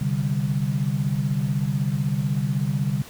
sine chord, C suspended second, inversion none, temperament equal, 130.81 / 146.83 / 196 Hz, C3 / D3 / G3, 0 / 0 / 0 cents, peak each -25 / -24 / -27 dBFS, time 0.01-3.02 s, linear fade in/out 5 ms, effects pink hiss -43 dBFS RMS until 3.09 s

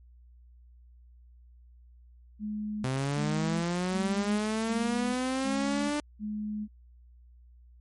sine tone bursts, 211.1 Hz, G#3, 29 cents sharp, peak -31 dBFS, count 6, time 2.39-6.68 s, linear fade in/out 50 ms, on 490 ms, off 270 ms
sawtooth linear sweep, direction up, 127.6 to 297.1 Hz, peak -24 dBFS, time 2.84-6 s, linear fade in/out 2 ms
effects added 60 Hz sine -52 dBFS peak until 7.8 s + MP3 48 kbps

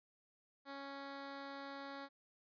10% pulse tone, 277.2 Hz, C#4, in tune, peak -38 dBFS, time 0.65-2.09 s, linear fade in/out 50 ms, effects resampled to 11025 Hz

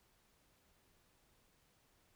silence, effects pink hiss -73 dBFS RMS until 2.15 s

